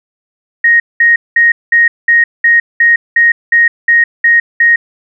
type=tone bursts; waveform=sine; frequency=1870 Hz; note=A#6; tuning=5 cents sharp; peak=-4 dBFS; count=12; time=0.64-4.76 s; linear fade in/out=5 ms; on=160 ms; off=200 ms; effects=none